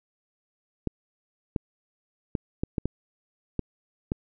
clicks, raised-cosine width 3 ms, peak -13 dBFS, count 8, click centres 0.873 / 1.562 / 2.352 / 2.635 / 2.782 / 2.856 / 3.593 / 4.119 s, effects none

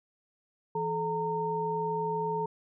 sine tone cluster, 165 / 432 / 918 Hz, E3 / A4 / A#5, +2 / -32 / -27 cents, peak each -37 / -32 / -31 dBFS, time 0.75-2.46 s, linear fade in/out 5 ms, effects none

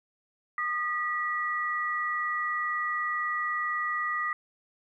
sine tone pair together, 1226 / 1942 Hz, D#6 / B6, -26 / -30 cents, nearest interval minor sixth, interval 796 cents, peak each -30 / -30 dBFS, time 0.58-4.33 s, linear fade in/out 2 ms, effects 11-bit

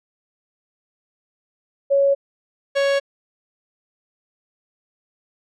sine / 45% pulse tone pair in turn, 556 / 556 Hz, C#5 / C#5, +5 / +5 cents, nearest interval unison, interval 0 cents, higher neither, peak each -13 / -16 dBFS, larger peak first, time 1.9-2.15 / 2.75-3 s, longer neither, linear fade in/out 20 ms, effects low-pass 5000 Hz 12 dB/octave

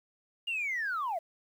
sine linear sweep, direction down, 2858 to 622.3 Hz, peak -29 dBFS, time 0.47-1.19 s, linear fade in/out 10 ms, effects tanh soft clip ceiling -27 dBFS + 10-bit

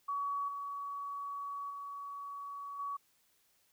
sine tone with level steps, 1130 Hz, C#6, 33 cents sharp, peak -33 / -38 / -41 / -36 dBFS, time 0.08-2.97 s, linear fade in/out 10 ms, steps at 0.48 / 1.7 / 2.79 s, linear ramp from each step 5 ms, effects white hiss -72 dBFS RMS until 3.72 s

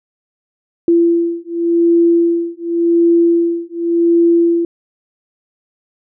sine beating tone pair, 338.6 / 339.49 Hz, E4 / F4, +46 / -49 cents, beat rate 0.89 Hz, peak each -13 dBFS, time 0.88-4.65 s, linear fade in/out 2 ms, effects none

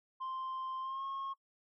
sine tone with pitch glide, 1046.5 to 1085.3 Hz, C6 to C#6, 0 to -37 cents, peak -35 dBFS, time 0.2-1.34 s, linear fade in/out 20 ms, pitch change +63 cents, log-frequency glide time 0.8-1.04 s, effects noise-tail reverb RT60 0.1 s tail -23 dB re dry + tanh soft clip ceiling -36 dBFS

